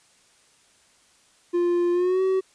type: tone with pitch glide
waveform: triangle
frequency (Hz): 349.3 to 378.7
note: F4 to F#4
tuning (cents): 0 to +40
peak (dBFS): -17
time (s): 1.53-2.41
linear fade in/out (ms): 20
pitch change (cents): +140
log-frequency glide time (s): 1.92-2.22
effects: white hiss -59 dBFS RMS until 2.54 s + resampled to 22050 Hz